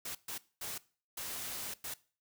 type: noise bursts at uneven times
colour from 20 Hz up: white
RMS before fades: -41 dBFS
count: 5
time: 0.05-0.15 / 0.28-0.38 / 0.61-0.78 / 1.17-1.74 / 1.84-1.94 s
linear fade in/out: 5 ms
effects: noise-tail reverb RT60 0.4 s tail -20 dB re dry